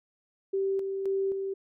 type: tone with tremolo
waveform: sine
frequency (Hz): 388.9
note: G4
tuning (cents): -14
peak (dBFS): -25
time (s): 0.53-1.54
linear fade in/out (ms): 10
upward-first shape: square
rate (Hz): 1.9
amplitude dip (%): 40
effects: none